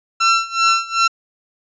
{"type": "tone with tremolo", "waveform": "sawtooth", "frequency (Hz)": 1349, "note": "E6", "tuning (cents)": 40, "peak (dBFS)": -7, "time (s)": [0.2, 1.08], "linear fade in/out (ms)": 10, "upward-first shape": "sine", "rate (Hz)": 2.6, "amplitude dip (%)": 90, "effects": ["resampled to 16000 Hz"]}